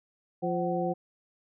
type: harmonic tone with a mistuned harmonic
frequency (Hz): 174.61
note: F3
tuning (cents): 0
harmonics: 1 / 2 / 3 / 4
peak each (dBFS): -32 / -32 / -32 / -32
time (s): 0.42-0.94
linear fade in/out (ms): 20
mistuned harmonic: 4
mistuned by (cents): +120
effects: none